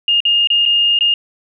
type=tone with dropouts; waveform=sine; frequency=2833 Hz; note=F7; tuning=24 cents sharp; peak=-10 dBFS; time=0.08-1.14 s; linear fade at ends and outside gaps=2 ms; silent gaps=0.204-0.252 / 0.473-0.502 / 0.654-0.66 / 0.989-1.008 s; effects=none